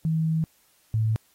sine tone pair in turn, 160.2 / 110.23 Hz, E3 / A2, -49 / +4 cents, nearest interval tritone, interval 647 cents, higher first, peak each -21 / -20 dBFS, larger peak second, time 0.05-0.44 / 0.94-1.16 s, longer first, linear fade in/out 0 ms, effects white hiss -63 dBFS RMS until 1.34 s + AAC 48 kbps

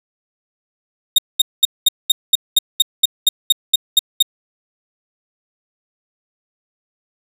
40% pulse tone bursts, 3706 Hz, A#7, 11 cents flat, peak -6 dBFS, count 14, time 1.16-4.226 s, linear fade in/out 5 ms, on 24 ms, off 210 ms, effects none

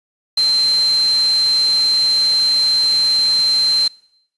sine tone in noise, 4121 Hz, C8, 27 cents flat, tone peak -12 dBFS, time 0.37-3.88 s, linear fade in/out 5 ms, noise white, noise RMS -29 dBFS, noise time 0.37-3.88 s, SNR +14 dB, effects noise-tail reverb RT60 0.8 s tail -24 dB re dry + resampled to 24000 Hz

